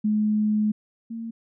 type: tone pair in turn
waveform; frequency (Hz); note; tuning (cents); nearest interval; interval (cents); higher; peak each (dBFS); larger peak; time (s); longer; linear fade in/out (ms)
sine; 212.6 / 228.1; G#3 / A#3; +41 / -37; minor second; 122; second; -19 / -30; first; 0.04-0.72 / 1.1-1.31; first; 10
effects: none